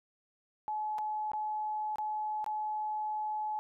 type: tone with dropouts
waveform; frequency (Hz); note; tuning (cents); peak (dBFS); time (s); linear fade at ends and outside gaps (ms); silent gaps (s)
sine; 854; G#5; +48; -32; 0.68-3.59; 0; 0.983-0.987 / 1.317-1.334 / 1.958-1.984 / 2.443-2.463
effects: none